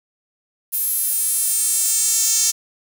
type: tone with high-pass filter sweep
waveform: sawtooth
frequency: 448.7 Hz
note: A4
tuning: 34 cents sharp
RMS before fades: -19 dBFS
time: 0.72-2.52 s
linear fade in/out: 20 ms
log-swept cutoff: 12000 to 6500 Hz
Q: 2.8
effects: 7-bit